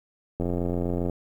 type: click train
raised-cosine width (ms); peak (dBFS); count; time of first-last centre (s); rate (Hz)
2; -15; 62; 0.4-1.097; 87.5
effects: 9-bit